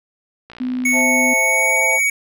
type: click train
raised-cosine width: 0.3 ms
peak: -22 dBFS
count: 31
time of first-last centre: 0.5-1.006 s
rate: 59.3 Hz
type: tone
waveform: sine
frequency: 252.3 Hz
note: B3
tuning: 37 cents sharp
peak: -19 dBFS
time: 0.6-1.34 s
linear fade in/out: 10 ms
type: tone with pitch glide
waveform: square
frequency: 2217 to 2247 Hz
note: C#7 to C#7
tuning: 0 to +23 cents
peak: -15 dBFS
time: 0.85-2.1 s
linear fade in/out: 5 ms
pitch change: +23 cents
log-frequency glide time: 1.39-1.79 s
type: chord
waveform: sine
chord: A minor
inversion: first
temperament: equal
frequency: 523.3 / 659.3 / 880 Hz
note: C5 / E5 / A5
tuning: 0 / 0 / 0 cents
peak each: -24 dBFS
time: 0.92-2 s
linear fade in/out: 50 ms
effects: none